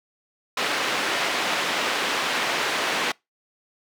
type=band-pass noise; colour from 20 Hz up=white; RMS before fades=-25 dBFS; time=0.57-3.12 s; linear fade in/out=5 ms; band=280 to 2800 Hz; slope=12 dB/octave; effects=noise-tail reverb RT60 0.2 s tail -25 dB re dry